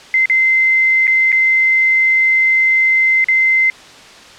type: tone with dropouts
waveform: sine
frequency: 2072 Hz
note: C7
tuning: 17 cents flat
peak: -9 dBFS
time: 0.14-3.7 s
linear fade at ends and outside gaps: 1 ms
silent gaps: 0.257-0.298 / 1.07-1.077 / 1.319-1.326 / 3.243-3.285 s
effects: white hiss -38 dBFS RMS until 4.38 s + low-pass 5000 Hz 12 dB/octave

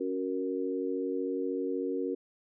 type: chord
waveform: sine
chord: F# major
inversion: second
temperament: equal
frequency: 277.2 / 370 / 466.2 Hz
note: C#4 / F#4 / A#4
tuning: 0 / 0 / 0 cents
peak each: -34 dBFS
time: 0-2.15 s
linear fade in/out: 10 ms
effects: none

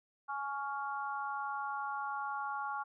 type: harmonic tone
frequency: 279.2 Hz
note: C#4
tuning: 13 cents sharp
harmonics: 3 / 4 / 5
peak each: -39 / -40 / -41 dBFS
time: 0.28-2.84 s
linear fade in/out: 20 ms
effects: none

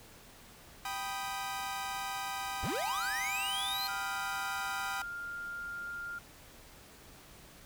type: chord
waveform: sawtooth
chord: G augmented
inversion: none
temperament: equal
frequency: 784 / 987.8 / 1244.5 Hz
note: G5 / B5 / D#6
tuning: 0 / 0 / 0 cents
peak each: -35 / -38 / -38 dBFS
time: 0.85-5.02 s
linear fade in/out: 2 ms
type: linear sweep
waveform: square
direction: up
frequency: 51.91 to 4236 Hz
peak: -35 dBFS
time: 2.63-3.87 s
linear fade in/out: 0 ms
type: tone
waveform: sine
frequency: 1402 Hz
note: F6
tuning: 6 cents sharp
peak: -38 dBFS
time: 3.88-6.19 s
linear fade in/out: 10 ms
effects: pink hiss -55 dBFS RMS until 7.65 s

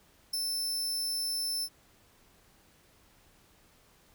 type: tone with ADSR envelope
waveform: sawtooth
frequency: 5300 Hz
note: E8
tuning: 9 cents sharp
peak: -26 dBFS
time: 0.33-1.69 s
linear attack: 7 ms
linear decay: 18 ms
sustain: -2 dB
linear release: 57 ms
effects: pink hiss -63 dBFS RMS until 4.14 s

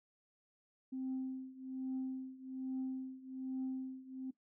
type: tone with tremolo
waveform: sine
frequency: 261.3 Hz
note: C4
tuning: 2 cents flat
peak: -34 dBFS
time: 0.92-4.31 s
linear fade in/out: 10 ms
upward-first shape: triangle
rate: 1.2 Hz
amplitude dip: 90%
effects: noise-tail reverb RT60 0.1 s tail -17 dB re dry + tanh soft clip ceiling -33 dBFS

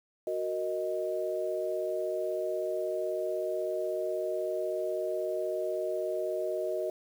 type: chord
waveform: sine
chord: D# minor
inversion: first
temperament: equal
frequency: 370 / 466.2 / 622.3 Hz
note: F#4 / A#4 / D#5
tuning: 0 / 0 / 0 cents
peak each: -34 / -37 / -32 dBFS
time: 0.27-6.9 s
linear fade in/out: 2 ms
effects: 9-bit

